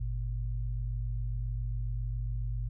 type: tone pair together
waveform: sine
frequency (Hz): 49.18 / 116.54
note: G1 / A#2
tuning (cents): +6 / 0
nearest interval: octave + minor third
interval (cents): 1494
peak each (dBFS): -32 / -35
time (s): 0-2.69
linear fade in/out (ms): 10
effects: none